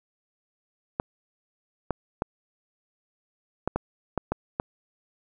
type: clicks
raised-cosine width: 1 ms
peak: -11 dBFS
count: 8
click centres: 0.999 / 1.907 / 2.221 / 3.676 / 3.76 / 4.177 / 4.32 / 4.599 s
effects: none